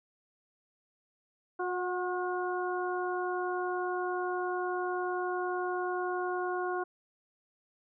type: harmonic tone with a mistuned harmonic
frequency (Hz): 360.3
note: F#4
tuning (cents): -46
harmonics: 1 / 2 / 3 / 4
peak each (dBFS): -33 / -36 / -38 / -39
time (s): 1.59-6.84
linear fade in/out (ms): 10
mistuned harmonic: 2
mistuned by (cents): +23
effects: none